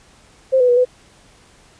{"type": "tone with pitch steps", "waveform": "sine", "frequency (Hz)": [525, 497.6, 486.1, 501], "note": ["C5", "B4", "B4", "B4"], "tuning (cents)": [6, 13, -28, 25], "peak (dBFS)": -10, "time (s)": [0.52, 0.852], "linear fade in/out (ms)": 20, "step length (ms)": 83, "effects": ["pink hiss -50 dBFS RMS until 1.79 s", "resampled to 22050 Hz"]}